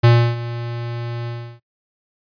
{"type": "tone with ADSR envelope", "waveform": "square", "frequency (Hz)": 118.4, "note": "A#2", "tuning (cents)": 27, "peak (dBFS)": -8, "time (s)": [0.03, 1.6], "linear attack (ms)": 14, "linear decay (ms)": 310, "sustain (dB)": -17, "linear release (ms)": 330, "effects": ["noise-tail reverb RT60 0.1 s tail -21 dB re dry", "resampled to 11025 Hz"]}